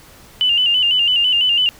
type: tone with vibrato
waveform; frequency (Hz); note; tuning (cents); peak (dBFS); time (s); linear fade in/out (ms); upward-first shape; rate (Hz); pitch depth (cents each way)
sine; 2900; F#7; -35; -12; 0.41-1.69; 0; square; 6; 57
effects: pink hiss -44 dBFS RMS until 1.79 s